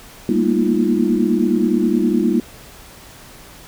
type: tone cluster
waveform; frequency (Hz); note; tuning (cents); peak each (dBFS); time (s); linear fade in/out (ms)
sine; 200.1 / 229.7 / 239.3 / 311.5 / 346.5; G3 / A#3 / A#3 / D#4 / F4; +36 / -25 / +46 / +2 / -14; -20; 0.29-2.4; 2
effects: pink hiss -41 dBFS RMS until 3.67 s